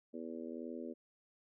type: harmonic tone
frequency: 81.9 Hz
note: E2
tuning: 11 cents flat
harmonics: 3 / 4 / 5 / 6 / 7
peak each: -45 / -47 / -49 / -51 / -52 dBFS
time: 0.13-0.94 s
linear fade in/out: 20 ms
effects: none